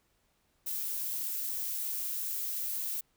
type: noise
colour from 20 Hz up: violet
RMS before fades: -35 dBFS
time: 0.66-3.01 s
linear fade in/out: 10 ms
effects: pink hiss -73 dBFS RMS until 3.16 s